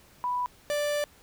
sine / 45% pulse tone pair in turn, 987.8 / 587.3 Hz, B5 / D5, 0 / 0 cents, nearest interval major sixth, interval 900 cents, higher first, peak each -26 dBFS, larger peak neither, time 0.24-0.46 / 0.7-1.04 s, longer second, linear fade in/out 0 ms, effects pink hiss -57 dBFS RMS until 1.22 s

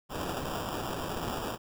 white noise with sample-and-hold, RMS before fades -35 dBFS, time 0.09-1.58 s, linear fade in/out 50 ms, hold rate 2100 Hz, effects none

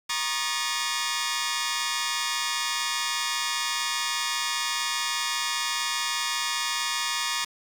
10% pulse tone cluster, 948 / 1095 / 1220 / 1731 Hz, A#5 / C#6 / D#6 / A6, +29 / -22 / -34 / -29 cents, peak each -23 dBFS, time 0.09-7.45 s, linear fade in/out 10 ms, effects low-pass 10000 Hz 12 dB/octave + 7-bit

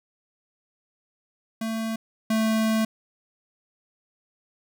square tone pair in turn, 223.5 / 220.6 Hz, A3 / A3, +27 / +5 cents, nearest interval unison, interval 22 cents, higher first, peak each -27 / -21 dBFS, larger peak second, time 1.61-1.96 / 2.3-2.85 s, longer second, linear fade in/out 5 ms, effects none

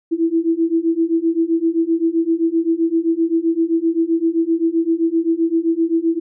sine beating tone pair, 326 / 333.7 Hz, E4 / E4, -19 / +21 cents, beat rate 7.7 Hz, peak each -18 / -17 dBFS, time 0.11-6.2 s, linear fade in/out 20 ms, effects none

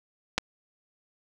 clicks, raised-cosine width 0.2 ms, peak -6 / -13 dBFS, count 2, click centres 0.38 / 0.384 s, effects none

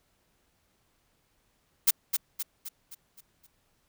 blue noise with echo, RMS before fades -20 dBFS, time 1.87-1.91 s, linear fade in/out 10 ms, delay 260 ms, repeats 6, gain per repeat -6 dB, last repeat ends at 3.47 s, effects pink hiss -71 dBFS RMS until 3.88 s

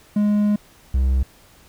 triangle tone pair in turn, 207.7 / 65.42 Hz, G#3 / C2, 0 / 0 cents, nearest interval octave + minor sixth, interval 2000 cents, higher first, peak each -13 dBFS, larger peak neither, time 0.16-0.56 / 0.94-1.23 s, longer first, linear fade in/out 5 ms, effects pink hiss -51 dBFS RMS until 1.68 s

